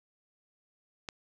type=click; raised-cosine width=0.2 ms; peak=-20 dBFS; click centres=1.088 s; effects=none